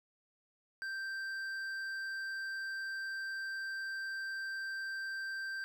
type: tone with hard clipping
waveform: triangle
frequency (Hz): 1568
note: G6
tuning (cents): 0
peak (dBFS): -39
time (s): 0.82-5.64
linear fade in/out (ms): 0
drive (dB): 10
effects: none